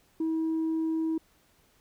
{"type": "tone", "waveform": "sine", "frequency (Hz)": 321.7, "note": "E4", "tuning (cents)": -42, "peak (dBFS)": -24, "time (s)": [0.2, 1.18], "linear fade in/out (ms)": 5, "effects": ["tanh soft clip ceiling -24 dBFS", "pink hiss -65 dBFS RMS until 1.8 s"]}